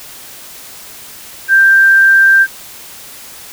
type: tone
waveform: sine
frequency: 1577 Hz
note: G6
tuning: 10 cents sharp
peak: -4 dBFS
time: 1.48-2.47 s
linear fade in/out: 50 ms
effects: white hiss -33 dBFS RMS until 3.52 s